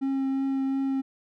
triangle tone with vibrato, 269.5 Hz, C#4, 49 cents flat, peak -22 dBFS, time 0.01-1.02 s, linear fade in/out 20 ms, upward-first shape triangle, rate 2.8 Hz, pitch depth 12 cents each way, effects none

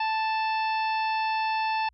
harmonic tone, 880 Hz, A5, in tune, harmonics 1 / 2 / 3 / 4 / 5 / 6, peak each -25 / -36 / -33 / -43 / -41 / -46 dBFS, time 0-1.89 s, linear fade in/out 5 ms, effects added 60 Hz sine -61 dBFS peak until 1.93 s

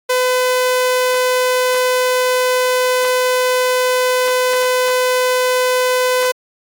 sawtooth tone, 505 Hz, B4, 39 cents sharp, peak -9 dBFS, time 0.09-6.32 s, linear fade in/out 10 ms, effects AAC 64 kbps

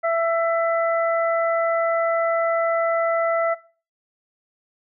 harmonic tone, 666 Hz, E5, 18 cents sharp, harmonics 1 / 2 / 3, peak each -19 / -25 / -29 dBFS, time 0.03-3.55 s, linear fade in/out 20 ms, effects noise-tail reverb RT60 0.4 s tail -20 dB re dry

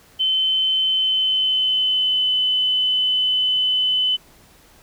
sine tone with pitch glide, 3066 to 3020 Hz, G7 to F#7, -39 to +35 cents, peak -16 dBFS, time 0.19-4.17 s, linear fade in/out 20 ms, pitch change -26 cents, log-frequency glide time 0.87-2.31 s, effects pink hiss -51 dBFS RMS until 4.82 s

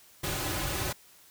pink noise with comb filter, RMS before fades -32 dBFS, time 0.23-0.93 s, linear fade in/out 10 ms, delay 4.4 ms, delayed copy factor -0.65, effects white hiss -57 dBFS RMS until 1.3 s

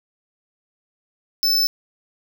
square tone, 5274 Hz, E8, in tune, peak -16 dBFS, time 1.43-1.67 s, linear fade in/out 0 ms, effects none

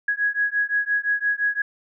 sine beating tone pair, 1661.2 / 1667 Hz, G#6 / G#6, 0 / +6 cents, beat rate 5.8 Hz, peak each -23 / -23 dBFS, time 0.08-1.62 s, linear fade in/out 5 ms, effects none

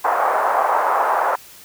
pink band-pass noise, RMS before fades -18 dBFS, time 0.04-1.36 s, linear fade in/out 10 ms, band 670 to 1200 Hz, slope 24 dB/octave, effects white hiss -43 dBFS RMS until 1.64 s

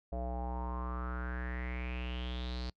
square tone with low-pass filter sweep, 61.74 Hz, B1, in tune, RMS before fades -38 dBFS, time 0.12-2.7 s, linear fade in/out 5 ms, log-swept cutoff 640 to 4500 Hz, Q 6.9, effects noise-tail reverb RT60 0.1 s tail -26 dB re dry

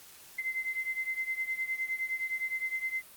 sine beating tone pair, 2065 / 2074.7 Hz, C7 / C7, -23 / -15 cents, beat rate 9.7 Hz, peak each -33 / -36 dBFS, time 0.38-3.02 s, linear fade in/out 10 ms, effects white hiss -53 dBFS RMS until 3.16 s + Opus 48 kbps

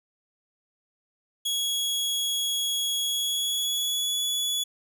sawtooth tone with pitch glide, 3335 to 3407 Hz, G#7 to G#7, +7 to +44 cents, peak -22 dBFS, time 1.45-4.64 s, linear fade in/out 10 ms, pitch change +37 cents, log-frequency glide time 3.02-4.23 s, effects none

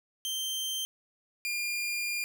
sawtooth tone pair in turn, 3136 / 2407 Hz, G7 / D7, 0 / +42 cents, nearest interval perfect fourth, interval 458 cents, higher first, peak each -28 / -27 dBFS, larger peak second, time 0.25-0.85 / 1.45-2.24 s, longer second, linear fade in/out 0 ms, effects none

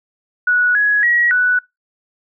sine tone with pitch steps, 1468 / 1675 / 1910 / 1483 Hz, F#6 / G#6 / A#6 / F#6, -14 / +14 / +42 / +4 cents, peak -11 dBFS, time 0.47-1.59 s, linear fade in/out 5 ms, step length 280 ms, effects noise-tail reverb RT60 0.2 s tail -24 dB re dry

